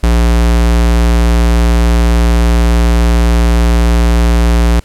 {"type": "tone", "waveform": "square", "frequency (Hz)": 58.27, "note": "A#1", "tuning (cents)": 0, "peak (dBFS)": -7, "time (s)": [0.03, 4.8], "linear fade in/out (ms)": 5, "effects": ["pink hiss -45 dBFS RMS until 4.84 s", "low-pass 12000 Hz 12 dB/octave"]}